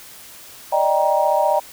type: chord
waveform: sine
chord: Eb major seventh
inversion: third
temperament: equal with one note detuned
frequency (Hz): 587.3 / 622.3 / 784 / 942.1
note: D5 / Eb5 / G5 / Bb5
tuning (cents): 0 / 0 / 0 / +18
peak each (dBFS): -20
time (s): 0.72-1.6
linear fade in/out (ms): 10
effects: white hiss -41 dBFS RMS until 1.72 s